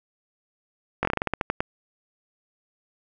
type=slowing click train; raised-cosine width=0.5 ms; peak=-8 dBFS; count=12; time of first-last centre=1.03-1.605 s; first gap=20 ms; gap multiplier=1.18; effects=none